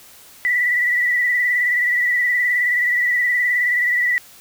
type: tone with vibrato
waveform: sine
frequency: 1957 Hz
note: B6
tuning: 16 cents flat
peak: -15 dBFS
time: 0.45-4.18 s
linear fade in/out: 0 ms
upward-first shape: sine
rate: 19 Hz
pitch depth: 41 cents each way
effects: white hiss -45 dBFS RMS until 4.4 s